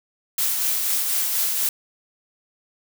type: noise with tremolo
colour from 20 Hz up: blue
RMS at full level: -21 dBFS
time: 0.38-1.69 s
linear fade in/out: 2 ms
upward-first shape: triangle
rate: 4.1 Hz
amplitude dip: 35%
effects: none